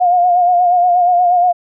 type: tone with vibrato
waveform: sine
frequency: 712 Hz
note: F5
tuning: 33 cents sharp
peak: -8 dBFS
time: 0-1.53 s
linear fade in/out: 20 ms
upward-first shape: sine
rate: 8.4 Hz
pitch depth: 41 cents each way
effects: none